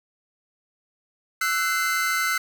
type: tone cluster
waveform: 45% pulse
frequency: 1324 / 1496 / 2075 Hz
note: E6 / F#6 / C7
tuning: +7 / +19 / -15 cents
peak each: -26 dBFS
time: 1.41-2.38 s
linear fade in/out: 5 ms
effects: none